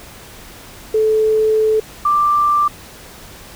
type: tone pair in turn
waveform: sine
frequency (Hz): 435.3 / 1179.7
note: A4 / D6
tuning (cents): -19 / +7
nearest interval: octave + perfect fourth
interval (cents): 1726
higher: second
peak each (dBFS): -11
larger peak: neither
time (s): 0.94-1.8 / 2.05-2.68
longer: first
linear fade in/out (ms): 5
effects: pink hiss -38 dBFS RMS until 3.55 s